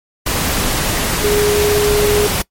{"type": "tone in noise", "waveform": "sine", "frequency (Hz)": 415.3, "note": "G#4", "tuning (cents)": 0, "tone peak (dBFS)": -12, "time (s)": [1.24, 2.27], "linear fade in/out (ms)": 5, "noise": "pink", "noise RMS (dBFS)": -17, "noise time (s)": [0.26, 2.42], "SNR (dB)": 2, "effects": ["noise-tail reverb RT60 0.1 s tail -22 dB re dry", "MP3 64 kbps"]}